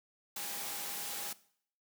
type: tone in noise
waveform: sine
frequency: 813 Hz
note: G#5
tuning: 37 cents flat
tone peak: -51 dBFS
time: 0.36-1.33 s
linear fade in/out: 5 ms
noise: white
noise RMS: -40 dBFS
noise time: 0.36-1.33 s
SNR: -14 dB
effects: noise-tail reverb RT60 0.6 s tail -19 dB re dry + high-pass 150 Hz 12 dB/octave